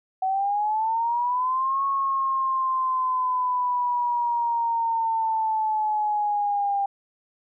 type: linear two-way sweep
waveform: sine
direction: up then down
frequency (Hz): 750 to 1100 to 795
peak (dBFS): -21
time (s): 0.22-6.86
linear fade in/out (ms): 5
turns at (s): 1.84
effects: none